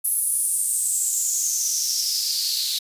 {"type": "noise with high-pass filter sweep", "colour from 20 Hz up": "white", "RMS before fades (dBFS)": -23, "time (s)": [0.04, 2.79], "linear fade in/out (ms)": 10, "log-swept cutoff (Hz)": [11000, 4000], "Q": 6.8, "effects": ["resampled to 32000 Hz"]}